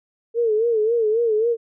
sine tone with vibrato, 448.8 Hz, A4, 34 cents sharp, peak -16 dBFS, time 0.34-1.57 s, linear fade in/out 50 ms, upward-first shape sine, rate 3.7 Hz, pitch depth 100 cents each way, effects none

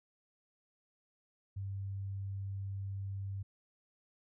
sine tone, 98 Hz, G2, in tune, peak -37 dBFS, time 1.56-3.43 s, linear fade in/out 10 ms, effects none

